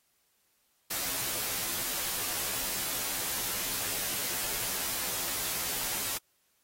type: noise with comb filter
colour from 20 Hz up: white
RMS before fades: -33 dBFS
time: 0.9-6.18 s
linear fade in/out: 10 ms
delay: 13 ms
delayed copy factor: -0.95
effects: white hiss -72 dBFS RMS until 6.63 s + AAC 48 kbps